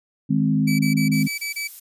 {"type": "chord", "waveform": "sine", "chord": "Ab major", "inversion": "second", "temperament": "equal", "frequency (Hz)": [155.56, 207.7, 261.6], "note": ["Eb3", "Ab3", "C4"], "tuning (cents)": [0, 0, 0], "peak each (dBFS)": -21, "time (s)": [0.29, 1.28], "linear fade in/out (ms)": 20}
{"type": "tone bursts", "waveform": "sawtooth", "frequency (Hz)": 2300, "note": "D7", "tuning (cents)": -37, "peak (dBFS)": -22, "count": 7, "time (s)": [0.67, 1.678], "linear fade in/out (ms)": 10, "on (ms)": 120, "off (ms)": 28}
{"type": "noise", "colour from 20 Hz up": "violet", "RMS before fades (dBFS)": -37, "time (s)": [1.13, 1.8], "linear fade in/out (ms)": 10}
{"effects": ["resampled to 32000 Hz"]}